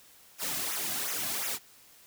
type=noise with flanger; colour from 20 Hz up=white; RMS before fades=-33 dBFS; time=0.38-1.59 s; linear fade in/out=50 ms; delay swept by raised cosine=0.22 to 2.22 ms; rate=2.8 Hz; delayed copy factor=-0.8; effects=white hiss -57 dBFS RMS until 2.06 s